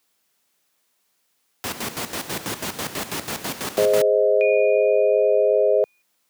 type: noise with tremolo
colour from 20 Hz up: pink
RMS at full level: -26 dBFS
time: 1.64-4.02 s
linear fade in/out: 0 ms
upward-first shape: square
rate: 6.1 Hz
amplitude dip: 70%
type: chord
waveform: sine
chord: Ab major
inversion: none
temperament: equal with one note detuned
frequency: 415.3 / 523.3 / 626.2 Hz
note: Ab4 / C5 / Eb5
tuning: 0 / 0 / +11 cents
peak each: -19 dBFS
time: 3.78-5.84 s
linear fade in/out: 0 ms
type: tone with exponential decay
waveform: sine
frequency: 2451 Hz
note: D#7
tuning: 27 cents flat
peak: -24 dBFS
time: 4.41-6.02 s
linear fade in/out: 0 ms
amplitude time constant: 350 ms
effects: white hiss -69 dBFS RMS until 6.29 s + high-pass 150 Hz 12 dB/octave